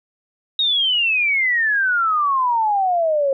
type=exponential sweep; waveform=sine; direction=down; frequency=3788 to 535 Hz; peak=-15 dBFS; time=0.59-3.33 s; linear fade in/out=2 ms; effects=none

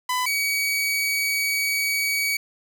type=tone pair in turn; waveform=sawtooth; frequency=1003 / 2263 Hz; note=B5 / C#7; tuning=+26 / +35 cents; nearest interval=octave + major second; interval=1409 cents; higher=second; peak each=-18 dBFS; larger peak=neither; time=0.09-0.26 / 0.26-2.37 s; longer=second; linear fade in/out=5 ms; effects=8-bit

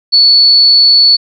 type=tone; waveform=sine; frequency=4435 Hz; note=C#8; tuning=in tune; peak=-3 dBFS; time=0.12-1.17 s; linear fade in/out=20 ms; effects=none

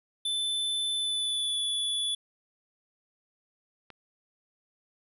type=tone with pitch glide; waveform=square; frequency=3520 to 3440 Hz; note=A7 to A7; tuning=0 to -40 cents; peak=-28 dBFS; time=0.25-2.15 s; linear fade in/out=5 ms; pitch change=-40 cents; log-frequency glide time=0.95-1.61 s
type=click; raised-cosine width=0.3 ms; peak=-30 dBFS; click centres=3.903 s
effects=resampled to 32000 Hz

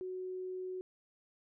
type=tone; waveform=sine; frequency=370 Hz; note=F#4; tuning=in tune; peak=-38 dBFS; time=0.01-0.81 s; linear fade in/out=0 ms; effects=none

